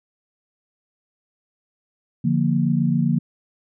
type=chord; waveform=sine; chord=Bb major; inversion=first; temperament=equal; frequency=146.83 / 174.61 / 233.1 Hz; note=D3 / F3 / Bb3; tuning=0 / 0 / 0 cents; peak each=-21 dBFS; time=2.24-3.19 s; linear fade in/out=10 ms; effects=none